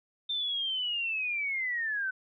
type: linear sweep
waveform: sine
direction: down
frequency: 3600 to 1500 Hz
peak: -29 dBFS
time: 0.29-2.11 s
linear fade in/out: 10 ms
effects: none